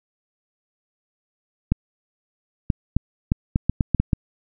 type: clicks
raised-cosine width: 5 ms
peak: -5 dBFS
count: 10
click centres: 1.72 / 2.702 / 2.966 / 3.319 / 3.559 / 3.696 / 3.808 / 3.947 / 4 / 4.132 s
effects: none